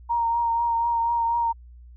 sine tone with vibrato, 932.3 Hz, A#5, in tune, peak -20 dBFS, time 0.09-1.53 s, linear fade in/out 20 ms, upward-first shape triangle, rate 4.1 Hz, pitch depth 27 cents each way, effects added 60 Hz sine -43 dBFS peak until 1.96 s

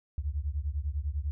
sine beating tone pair, 68.6 / 78.6 Hz, C#2 / D#2, -17 / +18 cents, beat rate 10 Hz, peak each -32 / -33 dBFS, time 0.18-1.31 s, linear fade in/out 0 ms, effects none

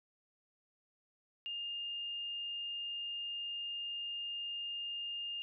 sine tone, 2819 Hz, F7, 16 cents sharp, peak -38 dBFS, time 1.46-5.42 s, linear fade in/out 0 ms, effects none

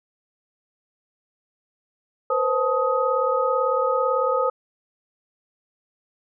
sine tone cluster, 484 / 522 / 873 / 1257 Hz, B4 / C5 / A5 / D#6, -35 / -4 / -14 / +17 cents, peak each -26 / -22 / -29 / -23 dBFS, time 2.3-4.5 s, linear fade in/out 5 ms, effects none

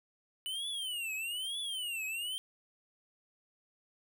square tone with vibrato, 2961 Hz, F#7, 1 cent sharp, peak -36 dBFS, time 0.46-2.38 s, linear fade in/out 0 ms, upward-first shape triangle, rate 1.1 Hz, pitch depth 280 cents each way, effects none

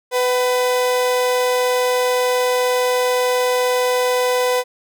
35% pulse tone pair together, 499 / 757 Hz, B4 / F#5, +18 / +39 cents, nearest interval perfect fifth, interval 721 cents, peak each -14 / -24 dBFS, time 0.11-4.64 s, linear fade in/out 50 ms, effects none

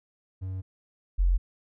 triangle / sine tone pair in turn, 94 / 44.36 Hz, F#2 / F1, +28 / +28 cents, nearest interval octave + minor second, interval 1300 cents, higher first, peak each -29 / -19 dBFS, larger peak second, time 0.41-0.62 / 1.18-1.38 s, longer first, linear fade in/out 20 ms, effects none

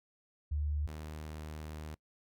sine / sawtooth tone pair in turn, 74.1 / 77.09 Hz, D2 / D#2, +16 / -15 cents, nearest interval minor second, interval 69 cents, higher second, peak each -31 / -38 dBFS, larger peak first, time 0.51-0.87 / 0.87-1.95 s, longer second, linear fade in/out 10 ms, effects noise-tail reverb RT60 0.1 s tail -23 dB re dry

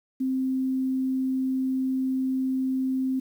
sine tone, 261.6 Hz, C4, in tune, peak -23 dBFS, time 0.2-3.2 s, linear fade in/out 10 ms, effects 9-bit

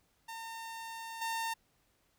sawtooth tone with level steps, 909 Hz, A#5, 44 cents flat, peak -38 / -30 dBFS, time 0.28-1.54 s, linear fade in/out 10 ms, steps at 1.21 s, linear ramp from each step 10 ms, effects pink hiss -73 dBFS RMS until 2.18 s

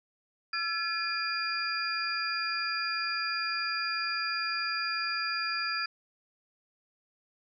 sine tone cluster, 1349 / 1709 / 2433 / 4798 Hz, E6 / G#6 / D#7 / D8, +40 / +49 / -39 / +36 cents, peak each -34 / -35 / -37 / -34 dBFS, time 0.53-5.86 s, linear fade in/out 5 ms, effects none

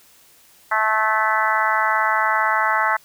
harmonic tone with a mistuned harmonic, 217.6 Hz, A3, 19 cents flat, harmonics 3 / 4 / 5 / 6 / 7 / 8 / 9, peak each -28 / -22 / -23 / -23 / -24 / -26 / -25 dBFS, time 0.71-2.97 s, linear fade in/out 10 ms, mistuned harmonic 9, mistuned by +20 cents, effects white hiss -52 dBFS RMS until 3.04 s

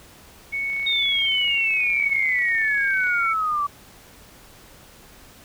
sine tone with pitch glide, 2217 to 2235 Hz, C#7 to C#7, 0 to +14 cents, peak -23 dBFS, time 0.52-3.34 s, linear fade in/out 20 ms, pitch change +14 cents, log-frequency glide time 2.34-2.97 s
click train, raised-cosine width 0.3 ms, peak -27 dBFS, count 74, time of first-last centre 0.7-3.07 s, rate 30.8 Hz
sine exponential sweep, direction down, 3729 to 1144 Hz, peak -20 dBFS, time 0.86-3.67 s, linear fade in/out 10 ms
effects pink hiss -48 dBFS RMS until 5.44 s

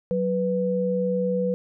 sine tone pair together, 185.22 / 493.9 Hz, F#3 / B4, +2 / 0 cents, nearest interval octave + perfect fourth, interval 1698 cents, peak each -25 / -23 dBFS, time 0.11-1.54 s, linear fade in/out 0 ms, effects none

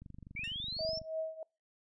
click train, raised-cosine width 5 ms, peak -37 dBFS, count 25, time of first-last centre 0.02-1.016 s, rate 24.1 Hz
sine linear sweep, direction up, 2217 to 5490 Hz, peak -37 dBFS, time 0.36-0.99 s, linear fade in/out 5 ms
sawtooth tone with exponential decay, 1829 Hz, A#6, 33 cents flat, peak -39 dBFS, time 0.44-0.57 s, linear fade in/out 1 ms, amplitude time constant 28 ms
sine tone with tremolo, 639 Hz, D#5, 46 cents sharp, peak -32 dBFS, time 0.79-1.43 s, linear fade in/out 2 ms, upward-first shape triangle, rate 3.1 Hz, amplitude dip 90%
effects noise-tail reverb RT60 0.3 s tail -26 dB re dry + resampled to 22050 Hz

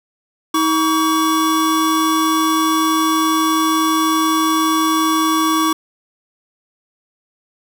square tone pair together, 318.4 / 1133 Hz, D#4 / C#6, +40 / +37 cents, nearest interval octave + minor seventh, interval 2197 cents, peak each -17 / -17 dBFS, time 0.54-5.73 s, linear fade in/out 5 ms, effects none

